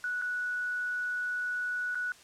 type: tone with dropouts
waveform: sine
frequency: 1473 Hz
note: F#6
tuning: 8 cents flat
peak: -30 dBFS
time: 0.04-2.12 s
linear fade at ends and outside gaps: 1 ms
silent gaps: 0.215-0.221 / 1.947-1.954 s
effects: white hiss -55 dBFS RMS until 2.23 s + low-pass 8000 Hz 12 dB/octave